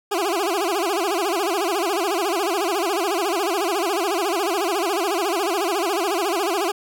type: tone with vibrato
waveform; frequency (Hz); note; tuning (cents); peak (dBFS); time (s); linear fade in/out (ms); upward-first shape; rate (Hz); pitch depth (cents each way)
20% pulse; 370.8; F#4; +4; -15; 0.11-6.72; 10; sine; 14; 210
effects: none